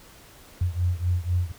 sine beating tone pair, 87.31 / 91.31 Hz, F2 / F#2, 0 / -22 cents, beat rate 4 Hz, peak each -24 / -26 dBFS, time 0.61-1.52 s, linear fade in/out 5 ms, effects pink hiss -50 dBFS RMS until 1.58 s

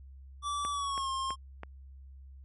square tone with pitch glide, 1157 to 1067.1 Hz, D6 to C6, -26 to +34 cents, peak -32 dBFS, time 0.42-1.36 s, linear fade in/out 50 ms, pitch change -140 cents, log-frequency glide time 0.7-1.1 s
click train, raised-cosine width 0.5 ms, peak -25 dBFS, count 4, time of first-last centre 0.65-1.634 s, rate 3.05 Hz
effects added 67 Hz sine -47 dBFS peak until 2.44 s + MP3 48 kbps

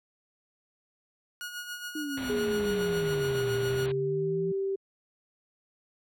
sawtooth tone with tremolo, 1446 Hz, F#6, 40 cents flat, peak -31 dBFS, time 1.41-3.86 s, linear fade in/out 0 ms, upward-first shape sine, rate 7.2 Hz, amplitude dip 55%
sine exponential two-way sweep, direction down then up, 311.1 to 118 to 174.1 Hz, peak -32 dBFS, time 1.95-4.52 s, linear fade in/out 5 ms, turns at 3.53 s
pink low-pass noise, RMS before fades -39 dBFS, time 2.17-3.92 s, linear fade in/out 5 ms, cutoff 4200 Hz, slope 96 dB/octave
sine tone with pitch glide, 415.3 to 389.7 Hz, G#4 to G4, 0 to -10 cents, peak -27 dBFS, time 2.29-4.76 s, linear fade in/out 10 ms, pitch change -110 cents, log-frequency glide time 2.53-4.25 s
effects high-pass 60 Hz 12 dB/octave

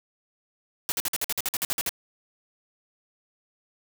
white noise bursts, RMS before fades -27 dBFS, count 13, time 0.89-1.892 s, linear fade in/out 0 ms, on 30 ms, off 51 ms, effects none

